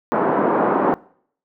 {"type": "band-pass noise", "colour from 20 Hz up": "pink", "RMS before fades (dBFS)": -18, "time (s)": [0.12, 0.94], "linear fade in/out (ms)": 0, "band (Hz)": [230, 1200], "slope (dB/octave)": 24, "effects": ["noise-tail reverb RT60 0.6 s tail -23 dB re dry"]}